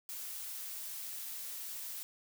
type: noise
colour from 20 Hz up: blue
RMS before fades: -43 dBFS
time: 0.09-2.03 s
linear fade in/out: 0 ms
effects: none